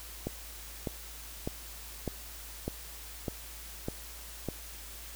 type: click train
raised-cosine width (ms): 2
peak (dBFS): -19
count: 8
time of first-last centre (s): 0.27-4.487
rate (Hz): 1.66
effects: added 55 Hz sine -48 dBFS peak until 5.15 s + white hiss -47 dBFS RMS until 5.15 s